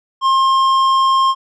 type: tone with tanh clipping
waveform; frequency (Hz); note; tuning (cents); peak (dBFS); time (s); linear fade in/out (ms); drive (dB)
sine; 1065; C6; +30; -12; 0.21-1.35; 50; 10
effects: none